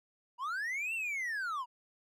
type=linear two-way sweep; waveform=triangle; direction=up then down; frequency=932.3 to 2752 to 932.3 Hz; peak=-32 dBFS; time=0.38-1.66 s; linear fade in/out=50 ms; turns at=0.94 s; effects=none